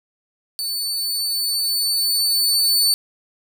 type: tone with level ramp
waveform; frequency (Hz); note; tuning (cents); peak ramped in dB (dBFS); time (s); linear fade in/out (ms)
sawtooth; 4497; C#8; +24; -20 to -11; 0.59-2.94; 0
effects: none